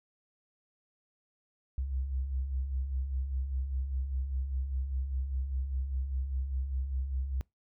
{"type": "beating tone pair", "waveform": "sine", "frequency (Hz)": [61.74, 66.74], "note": ["B1", "C2"], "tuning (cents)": [0, 35], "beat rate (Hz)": 5, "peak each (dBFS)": [-40, -31], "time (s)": [1.78, 7.41], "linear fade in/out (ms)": 0, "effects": ["noise-tail reverb RT60 0.2 s tail -25 dB re dry"]}